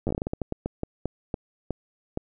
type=slowing click train; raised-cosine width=2 ms; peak=-14 dBFS; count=18; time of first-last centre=0.07-2.174 s; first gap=9 ms; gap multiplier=1.28; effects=none